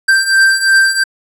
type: beating tone pair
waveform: square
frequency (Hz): 1568 / 1570.9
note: G6 / G6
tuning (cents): 0 / +3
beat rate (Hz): 2.9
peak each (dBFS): -14 / -10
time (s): 0.08-1.04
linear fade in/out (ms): 10
effects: low-pass 11000 Hz 12 dB/octave